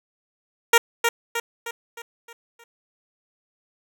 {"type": "tone with echo", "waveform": "10% pulse", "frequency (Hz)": 466.2, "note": "A#4", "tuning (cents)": 0, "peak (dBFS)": -3, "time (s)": [0.73, 0.78], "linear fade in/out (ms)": 5, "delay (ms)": 310, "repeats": 6, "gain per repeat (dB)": -6, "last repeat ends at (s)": 2.64, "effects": []}